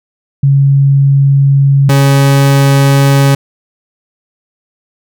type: tone pair in turn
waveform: sine / 40% pulse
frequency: 138.59 / 138.59 Hz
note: C#3 / C#3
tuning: 0 / 0 cents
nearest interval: unison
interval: 0 cents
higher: neither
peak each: -4 dBFS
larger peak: neither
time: 0.43-1.89 / 1.89-3.35 s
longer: neither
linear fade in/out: 5 ms
effects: none